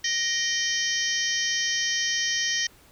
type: harmonic tone with a mistuned harmonic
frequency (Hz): 622.3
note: D#5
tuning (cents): 0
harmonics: 3 / 4 / 5 / 6 / 7 / 8 / 9 / 10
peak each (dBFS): -28 / -40 / -30 / -39 / -37 / -36 / -28 / -34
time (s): 0.04-2.67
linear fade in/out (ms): 5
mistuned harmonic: 4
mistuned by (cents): -88
effects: pink hiss -55 dBFS RMS until 2.91 s